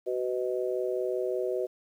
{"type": "harmonic tone", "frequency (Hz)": 125.2, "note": "B2", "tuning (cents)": 24, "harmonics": [3, 4, 5], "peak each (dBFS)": [-30, -32, -34], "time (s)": [0.06, 1.67], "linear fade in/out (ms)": 20, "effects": ["10-bit"]}